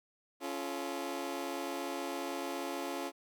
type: chord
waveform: 20% pulse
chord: Db augmented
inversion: none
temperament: just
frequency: 277.2 / 346.5 / 433.1 Hz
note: Db4 / F4 / A4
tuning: 0 / -14 / -27 cents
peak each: -35 / -35 / -39 dBFS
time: 0.4-3.12 s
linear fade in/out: 50 ms
effects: none